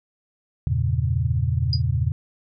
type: chord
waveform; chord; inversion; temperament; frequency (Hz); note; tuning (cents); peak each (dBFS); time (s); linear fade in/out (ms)
sine; E diminished seventh; none; equal; 82.41 / 98 / 116.54 / 138.59; E2 / G2 / Bb2 / Db3; 0 / 0 / 0 / 0; -24 / -28 / -23 / -25; 0.67-2.12; 0
type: tone with exponential decay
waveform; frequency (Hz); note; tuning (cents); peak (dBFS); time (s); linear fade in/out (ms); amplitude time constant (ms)
sine; 4900; D#8; -27; -19; 1.73-1.82; 1; 19
effects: none